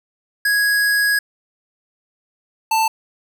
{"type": "tone pair in turn", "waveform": "square", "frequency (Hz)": [1661.2, 886.6], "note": ["G#6", "A5"], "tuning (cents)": [0, 13], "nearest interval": "major seventh", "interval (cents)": 1087, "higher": "first", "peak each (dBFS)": -15, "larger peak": "neither", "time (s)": [[0.45, 1.19], [2.71, 2.88]], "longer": "first", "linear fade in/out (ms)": 5, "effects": []}